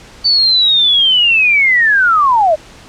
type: linear sweep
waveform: sine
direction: down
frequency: 4561 to 587.3 Hz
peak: -7 dBFS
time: 0.24-2.56 s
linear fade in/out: 20 ms
effects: pink hiss -38 dBFS RMS until 2.88 s + low-pass 7000 Hz 12 dB/octave